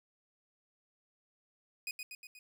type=tone with echo; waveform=sawtooth; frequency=2489 Hz; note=D#7; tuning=in tune; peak=-33 dBFS; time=1.87-1.91 s; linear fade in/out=2 ms; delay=120 ms; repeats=4; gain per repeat=-4 dB; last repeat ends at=2.39 s; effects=none